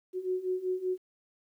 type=beating tone pair; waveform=sine; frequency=365.8 / 371 Hz; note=F#4 / F#4; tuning=-20 / +5 cents; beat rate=5.2 Hz; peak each=-34 / -31 dBFS; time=0.13-0.98 s; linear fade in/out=50 ms; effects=11-bit